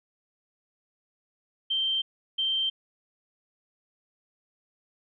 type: tone pair in turn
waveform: sine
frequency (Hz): 3136 / 3136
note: G7 / G7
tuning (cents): 0 / 0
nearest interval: unison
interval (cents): 0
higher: neither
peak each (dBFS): -24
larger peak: neither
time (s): 1.7-2.02 / 2.38-2.7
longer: neither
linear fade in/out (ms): 10
effects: none